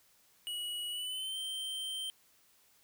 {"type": "tone with pitch glide", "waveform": "square", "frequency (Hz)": [2918, 3127], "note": ["F#7", "G7"], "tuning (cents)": [-25, -5], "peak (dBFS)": -37, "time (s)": [0.47, 2.1], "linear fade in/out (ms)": 0, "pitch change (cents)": 120, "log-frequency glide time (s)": [0.89, 1.37], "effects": ["white hiss -67 dBFS RMS until 2.83 s"]}